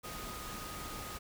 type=tone in noise; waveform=sine; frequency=1244.5 Hz; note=D#6; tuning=in tune; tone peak=-47 dBFS; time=0.03-1.19 s; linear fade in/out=20 ms; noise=pink; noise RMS=-44 dBFS; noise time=0.03-1.19 s; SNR=-6 dB; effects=none